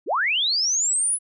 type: linear sweep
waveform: sine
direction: up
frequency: 230 to 10270 Hz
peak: -19 dBFS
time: 0.06-1.19 s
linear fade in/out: 50 ms
effects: none